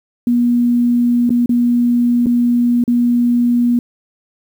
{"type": "tone with dropouts", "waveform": "sine", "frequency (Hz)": 240.8, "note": "B3", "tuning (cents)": -44, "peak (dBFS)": -10, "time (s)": [0.27, 3.79], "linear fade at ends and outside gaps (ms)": 2, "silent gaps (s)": [[1.294, 1.304], [1.46, 1.493], [2.26, 2.267], [2.839, 2.878]], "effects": ["7-bit"]}